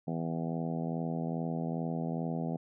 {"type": "harmonic tone", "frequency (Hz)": 82.41, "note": "E2", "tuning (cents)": 0, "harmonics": [2, 3, 4, 5, 6, 7, 8, 9, 10], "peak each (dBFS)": [-34, -37, -44, -45, -44, -49, -44, -45, -53], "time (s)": [0.07, 2.57], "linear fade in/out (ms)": 10, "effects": []}